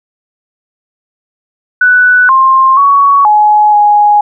sine tone with pitch steps, 1487 / 1058 / 1120 / 843 / 831 Hz, F#6 / C6 / C#6 / G#5 / G#5, +8 / +19 / +18 / +26 / +1 cents, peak -3 dBFS, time 1.81-4.21 s, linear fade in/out 5 ms, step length 480 ms, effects none

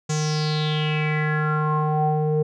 square tone with low-pass filter sweep, 153 Hz, D#3, 29 cents flat, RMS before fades -22 dBFS, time 0.09-2.43 s, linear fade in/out 10 ms, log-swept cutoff 6900 to 500 Hz, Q 6.1, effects none

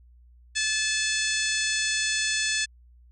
harmonic tone with a mistuned harmonic, 867 Hz, A5, 26 cents flat, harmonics 2 / 3 / 4 / 5 / 6 / 7 / 8 / 9 / 10, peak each -29 / -31 / -32 / -33 / -34 / -34 / -35 / -36 / -36 dBFS, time 0.55-2.66 s, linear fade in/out 20 ms, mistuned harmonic 7, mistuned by +37 cents, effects added 60 Hz sine -51 dBFS peak until 3.11 s

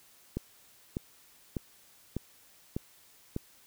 click train, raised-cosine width 3 ms, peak -19 dBFS, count 6, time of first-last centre 0.37-3.364 s, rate 1.67 Hz, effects white hiss -60 dBFS RMS until 3.66 s

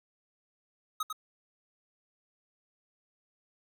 square tone with echo, 1265 Hz, D#6, 28 cents sharp, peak -30 dBFS, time 1-1.03 s, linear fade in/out 5 ms, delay 98 ms, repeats 1, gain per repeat -5 dB, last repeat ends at 1.128 s, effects none

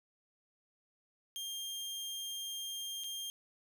sawtooth tone with dropouts, 3202 Hz, G7, 36 cents sharp, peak -36 dBFS, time 1.36-3.3 s, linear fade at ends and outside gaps 0 ms, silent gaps 3.037-3.042 s, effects none

